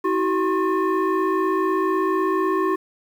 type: tone with frequency modulation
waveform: sine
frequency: 380 Hz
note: F#4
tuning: 46 cents sharp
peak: -17 dBFS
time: 0.04-2.76 s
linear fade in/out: 10 ms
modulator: 704 Hz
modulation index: 1.2
effects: tanh soft clip ceiling -13 dBFS + 8-bit